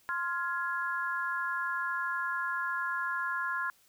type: chord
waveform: sine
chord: F minor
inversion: second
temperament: just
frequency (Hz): 1047.7 / 1396.9 / 1676.3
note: C6 / F6 / Ab6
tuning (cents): +2 / 0 / +16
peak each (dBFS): -35 / -34 / -35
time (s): 0.09-3.7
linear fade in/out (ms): 0
effects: white hiss -65 dBFS RMS until 3.88 s